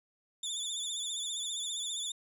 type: tone with vibrato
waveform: 25% pulse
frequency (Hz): 3520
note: A7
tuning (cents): 0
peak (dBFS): -30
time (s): 0.43-2.12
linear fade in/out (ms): 5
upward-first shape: sine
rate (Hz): 15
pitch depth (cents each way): 66
effects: none